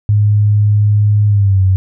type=tone with pitch glide; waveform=sine; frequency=104.3 to 94.54 Hz; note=G#2 to F#2; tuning=+8 to +38 cents; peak=-7 dBFS; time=0.09-1.76 s; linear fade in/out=0 ms; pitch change=-170 cents; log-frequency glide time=1.27-1.63 s; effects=none